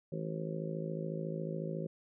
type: harmonic tone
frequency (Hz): 54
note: A1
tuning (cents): -32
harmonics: 3 / 4 / 5 / 6 / 7 / 8 / 9 / 10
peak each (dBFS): -38 / -45 / -49 / -50 / -43 / -52 / -46 / -44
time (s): 0.12-1.87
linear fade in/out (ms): 5
effects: none